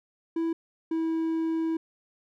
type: tone pair in turn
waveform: triangle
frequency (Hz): 329.6 / 324.9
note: E4 / E4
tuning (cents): 0 / -25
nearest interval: unison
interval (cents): 25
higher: first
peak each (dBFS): -23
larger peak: neither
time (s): 0.36-0.53 / 0.91-1.77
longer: second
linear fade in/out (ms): 5
effects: none